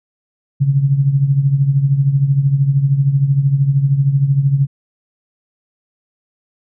sine tone with tremolo, 138.59 Hz, C#3, in tune, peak -7 dBFS, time 0.6-4.67 s, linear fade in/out 20 ms, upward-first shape triangle, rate 13 Hz, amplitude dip 75%, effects none

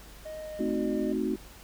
triangle tone with pitch glide, 622.3 to 606.3 Hz, D#5 to D#5, 0 to -45 cents, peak -35 dBFS, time 0.25-1.13 s, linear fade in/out 10 ms, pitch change -45 cents, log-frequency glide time 0.4-0.76 s
sine chord, A diminished seventh, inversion none, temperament equal, 220 / 261.6 / 311.1 / 370 Hz, A3 / C4 / Eb4 / Gb4, 0 / 0 / 0 / 0 cents, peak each -32 dBFS, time 0.59-1.36 s, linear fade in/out 10 ms
effects added 50 Hz sine -50 dBFS peak until 1.63 s + pink hiss -51 dBFS RMS until 1.63 s

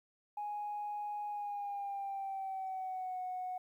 sine tone with pitch glide, 830.6 to 735.7 Hz, G#5 to F#5, 0 to -10 cents, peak -36 dBFS, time 0.37-3.58 s, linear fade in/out 5 ms, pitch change -210 cents, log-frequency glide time 1.29-3.19 s, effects tanh soft clip ceiling -33 dBFS + 12-bit

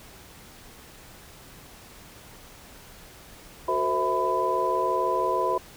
sine tone cluster, 370.4 / 452.7 / 519 / 652 / 1000 Hz, F#4 / A4 / C5 / E5 / B5, +2 / +49 / -14 / -19 / +21 cents, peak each -29 / -32 / -30 / -30 / -25 dBFS, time 3.68-5.58 s, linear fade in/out 5 ms, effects pink hiss -48 dBFS RMS until 5.76 s

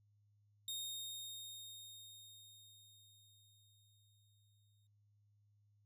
sawtooth tone with exponential decay, 3703 Hz, A#7, 12 cents flat, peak -38 dBFS, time 0.68-4.87 s, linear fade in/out 2 ms, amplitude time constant 910 ms, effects added 103 Hz sine -70 dBFS peak until 5.85 s

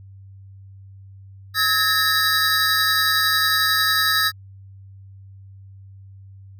square tone cluster, 1284 / 1663 / 1814 / 3863 / 4779 Hz, E6 / G#6 / A#6 / B7 / D8, -46 / +2 / -48 / -39 / +29 cents, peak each -24 dBFS, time 1.54-4.32 s, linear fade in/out 50 ms, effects added 97 Hz sine -40 dBFS peak until 6.59 s

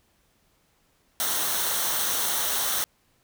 white noise with comb filter, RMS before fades -26 dBFS, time 1.2-2.84 s, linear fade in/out 0 ms, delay 0.41 ms, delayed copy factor -0.55, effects pink hiss -66 dBFS RMS until 3.23 s

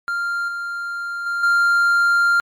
triangle tone with level steps, 1394 Hz, F6, 4 cents flat, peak -18 / -22 / -18 / -11 dBFS, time 0.08-2.4 s, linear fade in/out 0 ms, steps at 0.48 / 1.26 / 1.43 s, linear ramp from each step 5 ms, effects MP3 96 kbps

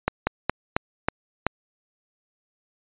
slowing click train, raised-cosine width 0.5 ms, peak -5 dBFS, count 6, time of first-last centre 0.08-1.466 s, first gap 190 ms, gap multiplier 1.19, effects resampled to 8000 Hz

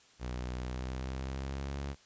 sawtooth tone with pitch glide, 62 to 69.59 Hz, B1 to C#2, +7 to +7 cents, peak -32 dBFS, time 0.19-1.96 s, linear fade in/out 50 ms, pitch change +200 cents, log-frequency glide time 0.56-1.8 s, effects white hiss -62 dBFS RMS until 2.05 s + resampled to 16000 Hz

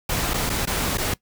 pink noise with dropouts, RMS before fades -24 dBFS, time 0.09-1.14 s, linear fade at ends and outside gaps 5 ms, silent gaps 0.336-0.34 / 0.495-0.499 / 0.655-0.672 / 0.974-0.981 s, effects noise-tail reverb RT60 0.1 s tail -20 dB re dry

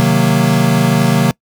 square chord, C half-diminished seventh, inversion none, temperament equal, 130.81 / 155.56 / 185 / 233.1 Hz, C3 / Eb3 / Gb3 / Bb3, 0 / 0 / 0 / 0 cents, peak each -16 dBFS, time 0-1.31 s, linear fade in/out 0 ms, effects noise-tail reverb RT60 0.1 s tail -24 dB re dry

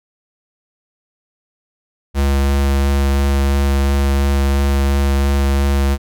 square tone with vibrato, 69.3 Hz, C#2, in tune, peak -13 dBFS, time 2.14-5.98 s, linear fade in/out 50 ms, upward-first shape sine, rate 2.9 Hz, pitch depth 11 cents each way, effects none

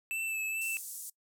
square tone with vibrato, 2637 Hz, E7, in tune, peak -33 dBFS, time 0.11-0.77 s, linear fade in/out 0 ms, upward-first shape sine, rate 2.3 Hz, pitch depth 24 cents each way
pink band-pass noise, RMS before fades -43 dBFS, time 0.61-1.1 s, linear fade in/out 5 ms, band 7500 to 14000 Hz, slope 24 dB/octave
effects noise-tail reverb RT60 0.1 s tail -22 dB re dry

